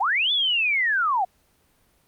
sine linear two-way sweep, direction up then down, 698.5 to 3520 to 698.5 Hz, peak -19 dBFS, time 0-1.25 s, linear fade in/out 10 ms, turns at 0.32 s, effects pink hiss -63 dBFS RMS until 2.07 s + Opus 24 kbps

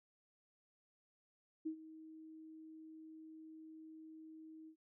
sine tone with ADSR envelope, 316.9 Hz, D#4, 32 cents sharp, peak -36 dBFS, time 1.65-4.76 s, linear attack 16 ms, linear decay 88 ms, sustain -16 dB, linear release 83 ms, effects noise-tail reverb RT60 0.1 s tail -22 dB re dry

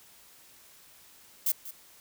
violet noise with echo, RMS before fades -26 dBFS, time 1.46-1.52 s, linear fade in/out 5 ms, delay 190 ms, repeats 1, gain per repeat -15 dB, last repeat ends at 1.71 s, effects white hiss -56 dBFS RMS until 2 s

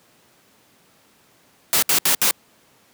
white noise bursts, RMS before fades -17 dBFS, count 4, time 1.73-2.31 s, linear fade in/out 0 ms, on 94 ms, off 68 ms, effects pink hiss -56 dBFS RMS until 2.93 s + high-pass 150 Hz 12 dB/octave

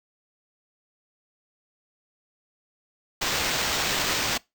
blue noise with sample-and-hold, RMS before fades -26 dBFS, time 3.21-4.38 s, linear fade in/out 10 ms, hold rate 11025 Hz, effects noise-tail reverb RT60 0.2 s tail -23 dB re dry

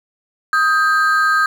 triangle ring-modulated tone, 1421 Hz, F6, 30 cents sharp, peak -7 dBFS, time 0.53-1.46 s, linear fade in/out 2 ms, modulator 168 Hz, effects 7-bit

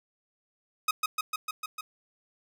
sawtooth tone with echo, 1258 Hz, D#6, 19 cents sharp, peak -19 dBFS, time 0.88-0.91 s, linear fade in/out 5 ms, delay 150 ms, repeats 6, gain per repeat -2 dB, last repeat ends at 1.81 s, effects none

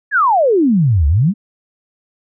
sine exponential two-way sweep, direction down then up, 1760 to 67.9 to 223.1 Hz, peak -9 dBFS, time 0.11-1.34 s, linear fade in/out 50 ms, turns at 1.07 s, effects none

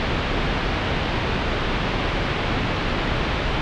pink low-pass noise, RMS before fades -23 dBFS, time 0-3.61 s, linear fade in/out 0 ms, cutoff 3600 Hz, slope 24 dB/octave, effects none

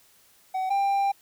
triangle tone pair in turn, 754 / 793.2 Hz, F#5 / G5, +32 / +20 cents, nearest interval minor second, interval 88 cents, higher second, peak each -23 / -19 dBFS, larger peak second, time 0.54-0.7 / 0.7-1.12 s, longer second, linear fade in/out 10 ms, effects white hiss -59 dBFS RMS until 1.21 s

